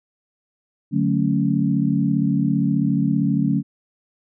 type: chord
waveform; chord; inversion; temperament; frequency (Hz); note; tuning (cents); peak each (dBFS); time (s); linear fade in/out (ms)
sine; D major seventh; none; equal; 146.83 / 185 / 220 / 277.2; D3 / F#3 / A3 / C#4; 0 / 0 / 0 / 0; -22; 0.91-3.63; 50
effects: none